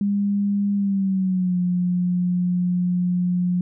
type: tone with pitch glide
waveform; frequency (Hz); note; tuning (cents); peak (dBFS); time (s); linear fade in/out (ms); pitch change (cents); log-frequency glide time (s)
sine; 201.8 to 178.75; G#3 to F3; -49 to +41; -18; 0.01-3.61; 2; -210; 0.75-1.58
effects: none